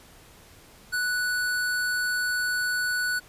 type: tone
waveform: square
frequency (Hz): 1480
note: F#6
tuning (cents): 0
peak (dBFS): -25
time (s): 0.92-3.2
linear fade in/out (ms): 20
effects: pink hiss -52 dBFS RMS until 3.28 s + resampled to 32000 Hz